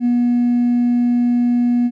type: tone with hard clipping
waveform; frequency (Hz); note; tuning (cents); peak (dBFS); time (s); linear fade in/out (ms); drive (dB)
triangle; 241.9; B3; -36; -12; 0-1.91; 50; 2
effects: none